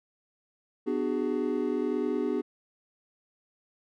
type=chord; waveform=triangle; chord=G# half-diminished seventh; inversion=first; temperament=just; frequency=249.2 / 299 / 373.8 / 415.3 Hz; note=B3 / D4 / F#4 / G#4; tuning=+16 / +31 / +18 / 0 cents; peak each=-30 dBFS; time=0.86-2.42 s; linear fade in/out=20 ms; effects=none